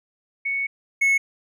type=tone pair in turn; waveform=sine / triangle; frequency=2217 / 2195 Hz; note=C#7 / C#7; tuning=0 / -18 cents; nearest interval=unison; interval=18 cents; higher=first; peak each=-22 / -14 dBFS; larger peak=second; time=0.45-0.67 / 1.01-1.18 s; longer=first; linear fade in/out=10 ms; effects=none